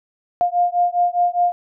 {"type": "beating tone pair", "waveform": "sine", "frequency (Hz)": [703, 707.9], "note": ["F5", "F5"], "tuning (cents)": [11, 23], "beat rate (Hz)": 4.9, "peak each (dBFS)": -18, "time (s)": [0.41, 1.52], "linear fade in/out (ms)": 0, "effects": []}